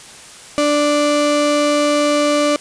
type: tone pair together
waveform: 35% pulse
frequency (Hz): 293.7 / 587.4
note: D4 / D5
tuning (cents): 0 / 0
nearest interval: octave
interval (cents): 1200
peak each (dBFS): -15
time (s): 0.58-2.56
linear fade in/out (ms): 0
effects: white hiss -38 dBFS RMS until 2.6 s + resampled to 22050 Hz